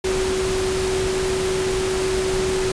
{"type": "tone in noise", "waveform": "sine", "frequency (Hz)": 376.6, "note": "F#4", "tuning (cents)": 31, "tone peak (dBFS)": -20, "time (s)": [0.04, 2.72], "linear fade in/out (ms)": 5, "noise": "pink", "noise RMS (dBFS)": -26, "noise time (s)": [0.04, 2.72], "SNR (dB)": 3, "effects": ["resampled to 22050 Hz"]}